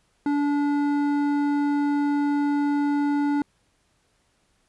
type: tone with hard clipping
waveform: triangle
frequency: 288.6 Hz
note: D4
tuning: 30 cents flat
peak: -22 dBFS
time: 0.26-3.42 s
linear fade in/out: 2 ms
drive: 14 dB
effects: pink hiss -67 dBFS RMS until 4.68 s + resampled to 24000 Hz